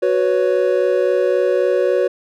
triangle chord, F# suspended fourth, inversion none, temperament equal with one note detuned, 370 / 493.9 / 557.6 Hz, F#4 / B4 / C#5, 0 / 0 / +10 cents, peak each -16 dBFS, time 0.02-2.08 s, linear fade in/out 10 ms, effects none

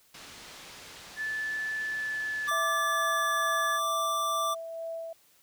white low-pass noise, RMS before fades -48 dBFS, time 0.14-2.5 s, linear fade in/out 5 ms, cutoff 5200 Hz, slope 12 dB/octave
sine tone with pitch glide, 1742 to 1706.2 Hz, A6 to G#6, -18 to +46 cents, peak -30 dBFS, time 1.16-3.8 s, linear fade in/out 50 ms, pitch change -36 cents, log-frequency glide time 1.87-3.33 s
square tone, 1174.7 Hz, D6, in tune, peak -28 dBFS, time 2.47-4.55 s, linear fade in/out 20 ms
sine tone with tremolo, 659 Hz, E5, 1 cent flat, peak -33 dBFS, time 2.51-5.13 s, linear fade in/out 5 ms, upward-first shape sine, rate 2.2 Hz, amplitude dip 35%
effects white hiss -63 dBFS RMS until 5.42 s

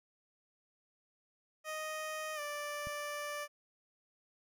15% pulse tone with pitch glide, 622.3 to 587.4 Hz, D#5 to D5, 0 to 0 cents, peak -32 dBFS, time 1.64-3.48 s, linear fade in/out 50 ms, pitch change -100 cents, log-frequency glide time 2.35-2.4 s
click, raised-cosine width 5 ms, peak -34 dBFS, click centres 2.871 s
effects none

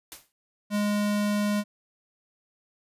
white noise with exponential decay, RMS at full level -38 dBFS, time 0.12-0.32 s, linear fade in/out 0 ms, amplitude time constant 42 ms
square tone, 206.9 Hz, G#3, 6 cents flat, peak -24 dBFS, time 0.7-1.64 s, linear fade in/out 50 ms
effects resampled to 32000 Hz

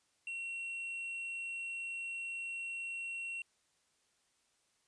triangle tone, 2729 Hz, F7, 41 cents flat, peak -37 dBFS, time 0.27-3.42 s, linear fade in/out 2 ms, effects white hiss -75 dBFS RMS until 4.87 s + resampled to 22050 Hz

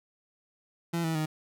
30% pulse tone with pitch steps, 168.9 / 161.93 / 155.24 Hz, E3 / E3 / D#3, +42 / -31 / -4 cents, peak -25 dBFS, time 0.93-1.26 s, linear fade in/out 10 ms, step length 110 ms, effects none

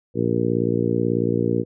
harmonic tone, 58.27 Hz, A#1, in tune, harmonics 2 / 3 / 4 / 5 / 6 / 7 / 8, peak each -26 / -26 / -26 / -26 / -26 / -26 / -26 dBFS, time 0.14-1.65 s, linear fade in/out 50 ms, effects none

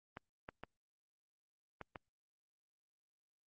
clicks, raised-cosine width 0.5 ms, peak -30 dBFS, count 5, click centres 0.171 / 0.489 / 0.636 / 1.813 / 1.958 s, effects Opus 24 kbps

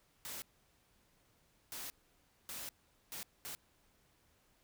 white noise bursts at uneven times, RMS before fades -45 dBFS, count 5, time 0.25-0.42 / 1.72-1.9 / 2.49-2.69 / 3.12-3.23 / 3.45-3.55 s, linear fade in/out 0 ms, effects pink hiss -72 dBFS RMS until 4.63 s

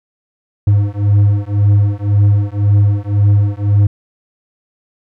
triangle beating tone pair, 101.1 / 103 Hz, G#2 / G#2, -46 / -14 cents, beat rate 1.9 Hz, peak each -10 dBFS, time 0.67-3.87 s, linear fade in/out 5 ms, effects none

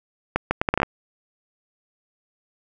accelerating click train, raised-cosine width 0.5 ms, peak -4 dBFS, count 9, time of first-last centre 0.36-0.831 s, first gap 150 ms, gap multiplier 0.7, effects none

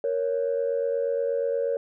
sine tone pair together, 467.4 / 555.8 Hz, A#4 / C#5, +5 / +4 cents, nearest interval minor third, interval 299 cents, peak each -25 dBFS, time 0.04-1.77 s, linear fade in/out 2 ms, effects tanh soft clip ceiling -17 dBFS

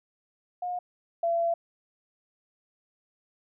sine tone pair in turn, 717 / 676.8 Hz, F5 / E5, +45 / +45 cents, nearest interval minor second, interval 100 cents, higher first, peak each -29 / -23 dBFS, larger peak second, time 0.62-0.79 / 1.23-1.54 s, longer second, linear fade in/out 5 ms, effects none

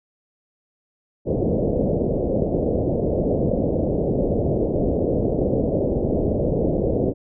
white low-pass noise, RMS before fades -21 dBFS, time 1.25-7.14 s, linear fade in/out 50 ms, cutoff 590 Hz, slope 48 dB/octave, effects none

